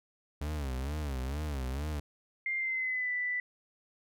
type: tone with vibrato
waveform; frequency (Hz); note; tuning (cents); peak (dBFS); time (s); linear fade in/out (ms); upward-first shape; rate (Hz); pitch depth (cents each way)
40% pulse; 69.9; C#2; +15; -32; 0.41-2; 5; sine; 2.2; 170
type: tone with pitch glide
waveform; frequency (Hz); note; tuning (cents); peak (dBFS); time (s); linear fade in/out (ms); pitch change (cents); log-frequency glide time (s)
sine; 2100 to 1982.1; C7 to B6; +6 to +6; -30; 2.46-3.4; 2; -100; 2.58-3.12
effects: none